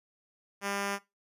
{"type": "tone", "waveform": "5% pulse", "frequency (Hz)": 200, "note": "G3", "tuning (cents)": 35, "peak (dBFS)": -20, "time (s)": [0.61, 0.99], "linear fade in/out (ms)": 50, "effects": ["noise-tail reverb RT60 0.2 s tail -17 dB re dry", "resampled to 32000 Hz"]}